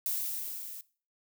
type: noise with level ramp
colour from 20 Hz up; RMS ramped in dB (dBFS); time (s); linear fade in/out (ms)
violet; -31 to -44; 0.06-0.81; 0
effects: noise-tail reverb RT60 0.4 s tail -20 dB re dry